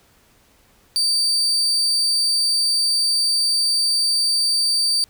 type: tone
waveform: 35% pulse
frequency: 4632 Hz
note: D8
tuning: 25 cents flat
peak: -15 dBFS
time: 0.96-5.04 s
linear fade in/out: 0 ms
effects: pink hiss -56 dBFS RMS until 5.09 s